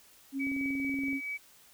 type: tone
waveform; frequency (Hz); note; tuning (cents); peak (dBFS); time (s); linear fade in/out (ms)
sine; 272.5; C#4; -29; -31; 0.32-1.21; 50
type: tone with tremolo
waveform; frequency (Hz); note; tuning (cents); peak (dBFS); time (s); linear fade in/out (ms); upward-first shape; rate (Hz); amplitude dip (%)
sine; 2280; C#7; +48; -33; 0.39-1.38; 20; sine; 4.6; 35
type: click train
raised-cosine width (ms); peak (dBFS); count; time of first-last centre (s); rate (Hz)
2; -36; 15; 0.47-1.13; 21.2
effects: white hiss -59 dBFS RMS until 1.73 s